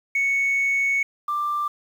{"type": "tone pair in turn", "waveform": "sine", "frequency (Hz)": [2217, 1182.6], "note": ["C#7", "D6"], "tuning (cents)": [0, 12], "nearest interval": "major seventh", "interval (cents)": 1088, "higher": "first", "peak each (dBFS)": [-17, -21], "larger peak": "first", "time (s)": [[0.15, 1.03], [1.28, 1.68]], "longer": "first", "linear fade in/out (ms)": 5, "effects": ["tanh soft clip ceiling -16 dBFS", "8-bit"]}